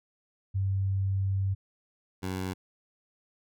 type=tone pair in turn; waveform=sine / 15% pulse; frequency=96.9 / 93.3 Hz; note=G2 / F#2; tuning=-20 / +15 cents; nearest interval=minor second; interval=65 cents; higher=first; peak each=-25 dBFS; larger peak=neither; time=0.54-1.55 / 2.22-2.54 s; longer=first; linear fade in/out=20 ms; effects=none